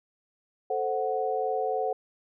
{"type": "chord", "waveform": "sine", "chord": "F# diminished", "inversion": "first", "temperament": "equal", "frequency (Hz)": [440, 523.3, 740], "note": ["A4", "C5", "F#5"], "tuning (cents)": [0, 0, 0], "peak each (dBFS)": [-30, -31, -29], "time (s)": [0.7, 1.93], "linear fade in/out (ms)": 5, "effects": []}